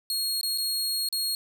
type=tone with dropouts; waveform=sawtooth; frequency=4293 Hz; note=C8; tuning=44 cents sharp; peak=-23 dBFS; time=0.1-1.35 s; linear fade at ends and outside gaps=1 ms; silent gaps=0.412-0.431 / 0.577-0.582 / 1.088-1.126 s; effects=none